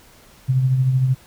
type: tone with tremolo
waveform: sine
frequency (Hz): 130.2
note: C3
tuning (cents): -8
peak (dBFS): -12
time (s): 0.48-1.15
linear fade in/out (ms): 20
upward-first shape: triangle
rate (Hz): 13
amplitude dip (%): 50
effects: pink hiss -49 dBFS RMS until 1.26 s